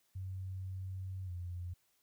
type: tone with pitch glide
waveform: sine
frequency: 94.2 to 88.4 Hz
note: F#2 to F2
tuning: +32 to +22 cents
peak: -39 dBFS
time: 0.15-1.74 s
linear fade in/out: 10 ms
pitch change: -110 cents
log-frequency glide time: 1.25-1.31 s
effects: white hiss -75 dBFS RMS until 2.02 s